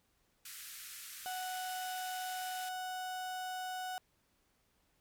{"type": "band-pass noise", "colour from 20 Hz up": "white", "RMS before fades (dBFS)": -49, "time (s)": [0.45, 2.69], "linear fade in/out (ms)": 5, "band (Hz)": [1300, 15000], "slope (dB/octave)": 48}
{"type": "tone", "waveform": "35% pulse", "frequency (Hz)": 740, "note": "F#5", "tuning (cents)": 0, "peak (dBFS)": -37, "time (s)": [1.26, 3.98], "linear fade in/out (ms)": 0}
{"effects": ["pink hiss -75 dBFS RMS until 5 s"]}